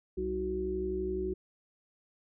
harmonic tone with a mistuned harmonic, 63.9 Hz, C2, 40 cents flat, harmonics 1 / 3 / 5 / 6, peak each -39 / -41 / -41 / -32 dBFS, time 0.17-1.34 s, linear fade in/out 10 ms, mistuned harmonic 6, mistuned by -55 cents, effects none

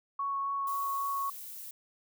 sine tone with vibrato, 1108.7 Hz, C#6, in tune, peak -30 dBFS, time 0.19-1.3 s, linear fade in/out 5 ms, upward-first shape sine, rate 3.7 Hz, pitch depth 8 cents each way
violet noise, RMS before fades -44 dBFS, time 0.67-1.71 s, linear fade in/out 2 ms
effects none

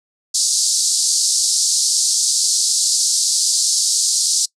pink band-pass noise, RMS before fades -17 dBFS, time 0.34-4.46 s, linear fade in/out 10 ms, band 4400 to 9400 Hz, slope 48 dB/octave, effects noise-tail reverb RT60 0.1 s tail -24 dB re dry

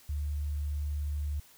sine tone, 73.42 Hz, D2, in tune, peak -30 dBFS, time 0.09-1.4 s, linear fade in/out 5 ms, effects white hiss -58 dBFS RMS until 1.57 s

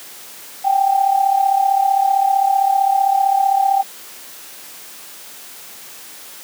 sine tone with amplitude modulation, 784 Hz, G5, in tune, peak -9 dBFS, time 0.64-3.83 s, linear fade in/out 20 ms, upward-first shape sine, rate 35.5 Hz, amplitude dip 70%, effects white hiss -37 dBFS RMS until 6.43 s + high-pass 200 Hz 12 dB/octave

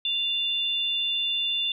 sine tone pair together, 2794 / 3520 Hz, F7 / A7, 0 / 0 cents, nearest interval major third, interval 400 cents, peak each -29 / -25 dBFS, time 0.05-1.72 s, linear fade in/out 2 ms, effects none

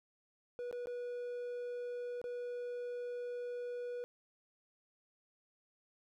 triangle tone with dropouts, 487 Hz, B4, 24 cents flat, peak -37 dBFS, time 0.59-4.04 s, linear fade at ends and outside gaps 0 ms, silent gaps 0.712-0.727 / 0.858-0.871 / 2.215-2.241 s, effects none

